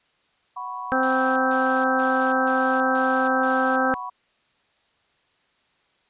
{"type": "chord", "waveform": "sine", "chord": "F# suspended fourth", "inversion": "none", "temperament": "equal", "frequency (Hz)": [740, 987.8, 1108.7], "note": ["F#5", "B5", "C#6"], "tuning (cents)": [0, 0, 0], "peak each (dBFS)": [-37, -32, -34], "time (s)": [0.56, 4.1], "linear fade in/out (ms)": 10}
{"type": "harmonic tone", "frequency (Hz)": 260.6, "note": "C4", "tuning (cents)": -7, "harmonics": [1, 2, 3, 5, 6], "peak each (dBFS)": [-25, -25, -25, -25, -25], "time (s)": [0.92, 3.94], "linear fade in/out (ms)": 0}
{"type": "noise bursts", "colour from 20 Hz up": "blue", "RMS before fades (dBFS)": -34, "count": 6, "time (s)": [1.03, 3.76], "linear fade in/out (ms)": 0, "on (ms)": 330, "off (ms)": 150}
{"effects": ["white hiss -65 dBFS RMS until 6.09 s", "resampled to 8000 Hz"]}